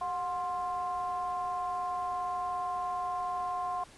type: ring-modulated tone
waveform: triangle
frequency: 164.81 Hz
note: E3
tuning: in tune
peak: -26 dBFS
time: 0.01-3.84 s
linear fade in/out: 5 ms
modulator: 888 Hz
effects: pink hiss -55 dBFS RMS until 3.97 s + resampled to 24000 Hz